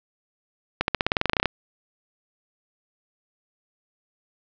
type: accelerating click train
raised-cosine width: 0.3 ms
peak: -4 dBFS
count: 15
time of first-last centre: 0.81-1.457 s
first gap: 71 ms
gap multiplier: 0.93
effects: low-pass 5000 Hz 12 dB/octave